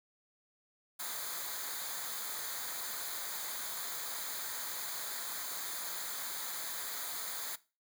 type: noise with comb filter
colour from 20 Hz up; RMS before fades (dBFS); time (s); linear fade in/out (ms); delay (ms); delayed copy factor
white; -40; 0.99-7.56; 10; 0.36; -0.75
effects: noise-tail reverb RT60 0.3 s tail -18 dB re dry